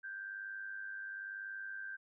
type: tone with amplitude modulation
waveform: sine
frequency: 1568 Hz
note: G6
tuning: in tune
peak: -39 dBFS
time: 0.03-1.97 s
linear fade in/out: 20 ms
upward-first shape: sine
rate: 101 Hz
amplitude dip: 55%
effects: none